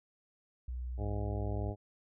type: tone with pitch glide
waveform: sine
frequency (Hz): 61.74 to 61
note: B1 to B1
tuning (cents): 0 to -21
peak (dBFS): -36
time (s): 0.68-1.71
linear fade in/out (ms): 5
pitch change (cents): -21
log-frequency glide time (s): 0.95-1.55
type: harmonic tone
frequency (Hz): 102.8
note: G#2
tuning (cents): -17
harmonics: 1 / 2 / 3 / 4 / 5 / 6 / 7 / 8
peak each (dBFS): -36 / -45 / -45 / -44 / -49 / -46 / -49 / -51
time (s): 0.97-1.76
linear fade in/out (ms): 50
effects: none